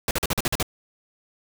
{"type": "noise bursts", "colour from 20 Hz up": "pink", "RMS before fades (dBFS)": -23, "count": 8, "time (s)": [0.08, 0.628], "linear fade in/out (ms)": 2, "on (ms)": 30, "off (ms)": 44, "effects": []}